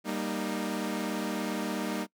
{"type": "chord", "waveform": "sawtooth", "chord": "Eb major", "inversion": "first", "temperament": "equal with one note detuned", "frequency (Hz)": [196, 233.1, 307.7], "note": ["G3", "Bb3", "Eb4"], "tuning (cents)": [0, 0, -19], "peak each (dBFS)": -31, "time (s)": [0.04, 2.07], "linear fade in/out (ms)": 50, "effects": ["noise-tail reverb RT60 0.1 s tail -23 dB re dry"]}